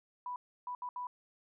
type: tone bursts at uneven times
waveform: sine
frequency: 987.8 Hz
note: B5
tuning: in tune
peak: -37 dBFS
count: 4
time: 0.26-0.36 / 0.67-0.75 / 0.82-0.89 / 0.96-1.07 s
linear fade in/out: 2 ms
effects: none